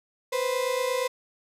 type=tone pair together; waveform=35% pulse; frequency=493.9 / 522.4 Hz; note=B4 / C5; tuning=0 / -3 cents; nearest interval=minor second; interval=97 cents; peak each=-26 dBFS; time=0.32-1.08 s; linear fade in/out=10 ms; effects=resampled to 32000 Hz